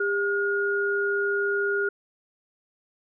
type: tone pair together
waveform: sine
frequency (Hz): 401.8 / 1432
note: G4 / F6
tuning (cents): +43 / +43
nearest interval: octave + minor seventh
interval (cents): 2200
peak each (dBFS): -25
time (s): 0-1.89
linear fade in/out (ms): 5
effects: none